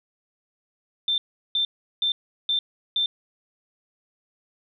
sine tone bursts, 3567 Hz, A7, 23 cents sharp, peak -20 dBFS, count 5, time 1.08-3.06 s, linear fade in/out 2 ms, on 100 ms, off 370 ms, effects none

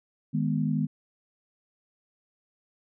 sine chord, G# minor, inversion second, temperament equal, 155.56 / 207.7 / 246.9 Hz, D#3 / G#3 / B3, 0 / 0 / 0 cents, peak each -27 / -29 / -29 dBFS, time 0.33-0.87 s, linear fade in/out 20 ms, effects none

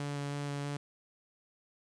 sawtooth tone with vibrato, 143.2 Hz, D3, 43 cents flat, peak -31 dBFS, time 0-0.77 s, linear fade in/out 2 ms, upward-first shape square, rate 3.1 Hz, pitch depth 8 cents each way, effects resampled to 22050 Hz + 10-bit

